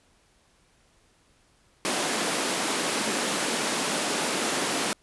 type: high-pass noise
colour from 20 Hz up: pink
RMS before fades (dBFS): -27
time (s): 1.85-4.93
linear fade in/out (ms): 0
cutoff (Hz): 210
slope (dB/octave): 24
effects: pink hiss -63 dBFS RMS until 5.02 s + resampled to 24000 Hz